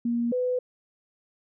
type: tone pair in turn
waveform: sine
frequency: 236.3 / 500.7 Hz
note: A#3 / B4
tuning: +24 / +24 cents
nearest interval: octave + minor second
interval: 1300 cents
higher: second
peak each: -23 dBFS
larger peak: neither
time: 0.05-0.32 / 0.32-0.59 s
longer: neither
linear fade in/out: 5 ms
effects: none